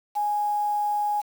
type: tone with quantisation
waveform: sine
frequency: 830.6 Hz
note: G#5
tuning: in tune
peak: -22 dBFS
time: 0.15-1.22 s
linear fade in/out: 20 ms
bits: 7
effects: none